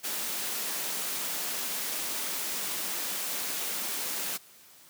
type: high-pass noise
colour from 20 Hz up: white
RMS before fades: -33 dBFS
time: 0.03-4.38 s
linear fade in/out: 20 ms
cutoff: 160 Hz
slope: 48 dB/octave
effects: white hiss -55 dBFS RMS until 4.89 s + high-pass 100 Hz 12 dB/octave